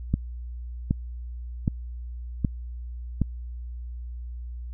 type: click train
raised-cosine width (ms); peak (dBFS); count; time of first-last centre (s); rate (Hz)
5; -9; 5; 0.14-3.217; 1.3
effects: added 60 Hz sine -33 dBFS peak until 4.73 s